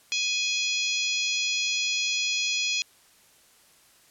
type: harmonic tone with a mistuned harmonic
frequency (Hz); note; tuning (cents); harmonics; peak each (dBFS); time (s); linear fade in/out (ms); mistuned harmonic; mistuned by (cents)
835; G#5; +9; 3 / 4 / 5 / 6 / 7 / 8; -28 / -30 / -32 / -34 / -35 / -36; 0.12-2.82; 0; 8; +20
effects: white hiss -58 dBFS RMS until 4.1 s + low-pass 12000 Hz 12 dB/octave